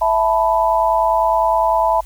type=chord; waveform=sine; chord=E suspended fourth; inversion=none; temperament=just; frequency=659.3 / 879 / 988.9 Hz; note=E5 / A5 / B5; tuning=0 / -2 / +2 cents; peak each=-17 dBFS; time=0.01-2.01 s; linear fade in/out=10 ms; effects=added 50 Hz sine -35 dBFS peak until 2.05 s + white hiss -48 dBFS RMS until 2.05 s